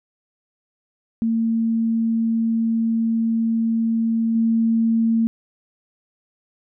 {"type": "tone with level steps", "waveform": "sine", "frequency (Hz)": 226.9, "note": "A#3", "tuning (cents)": -47, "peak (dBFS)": [-17, -15], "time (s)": [1.22, 5.27], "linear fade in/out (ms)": 0, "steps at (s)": 4.35, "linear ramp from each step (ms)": 5, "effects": []}